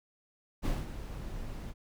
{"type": "noise with ADSR envelope", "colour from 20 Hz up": "brown", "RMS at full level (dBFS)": -29, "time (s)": [0.62, 1.74], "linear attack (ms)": 37, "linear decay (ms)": 200, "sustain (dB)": -11, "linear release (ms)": 46, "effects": []}